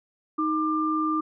sine tone pair together, 312.5 / 1192.2 Hz, D#4 / D6, +8 / +26 cents, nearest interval octave + major seventh, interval 2318 cents, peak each -25 dBFS, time 0.38-1.21 s, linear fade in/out 10 ms, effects none

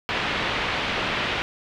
white low-pass noise, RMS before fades -26 dBFS, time 0.09-1.42 s, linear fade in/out 0 ms, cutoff 3200 Hz, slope 24 dB/octave, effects none

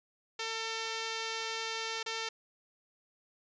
5% pulse tone with dropouts, 449.1 Hz, A4, 35 cents sharp, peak -23 dBFS, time 0.39-2.29 s, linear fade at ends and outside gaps 5 ms, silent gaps 2.03-2.061 s, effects resampled to 16000 Hz

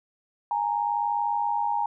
sine tone pair together, 828 / 928.4 Hz, G#5 / A#5, -5 / -7 cents, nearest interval major second, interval 198 cents, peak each -26 dBFS, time 0.51-1.86 s, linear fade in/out 2 ms, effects none

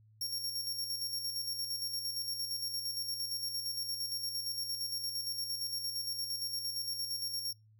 sawtooth tone with tremolo, 5530 Hz, F8, 18 cents flat, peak -31 dBFS, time 0.21-7.53 s, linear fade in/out 5 ms, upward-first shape square, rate 8.7 Hz, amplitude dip 45%, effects noise-tail reverb RT60 0.2 s tail -24 dB re dry + added 108 Hz sine -60 dBFS peak until 7.79 s

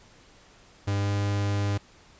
45% pulse tone with pitch glide, 100.6 to 101.24 Hz, G2 to G#2, +45 to -44 cents, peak -24 dBFS, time 0.87-1.78 s, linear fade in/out 10 ms, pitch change +11 cents, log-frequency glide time 1-1.09 s, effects pink hiss -55 dBFS RMS until 2.19 s + resampled to 16000 Hz

